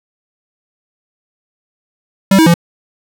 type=tone with pitch steps; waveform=square; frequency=194.1 / 321.1 / 170.4 Hz; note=G3 / E4 / F3; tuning=-17 / -45 / -42 cents; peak=-6 dBFS; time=2.31-2.541 s; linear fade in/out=5 ms; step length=77 ms; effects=none